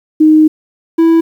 sine / triangle tone pair in turn, 310.4 / 328.9 Hz, D#4 / E4, -4 / -4 cents, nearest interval minor second, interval 100 cents, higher second, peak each -3 dBFS, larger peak neither, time 0.2-0.48 / 0.98-1.21 s, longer first, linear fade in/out 10 ms, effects 7-bit

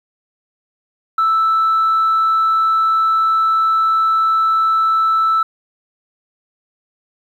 sine tone, 1318.5 Hz, E6, in tune, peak -10 dBFS, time 1.18-5.43 s, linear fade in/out 5 ms, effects tanh soft clip ceiling -9 dBFS + 8-bit

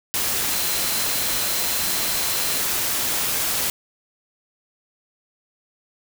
sine tone in noise, 4088 Hz, C8, 41 cents flat, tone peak -32 dBFS, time 0.51-2.59 s, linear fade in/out 0 ms, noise white, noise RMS -23 dBFS, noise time 0.14-3.7 s, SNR -12 dB, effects none

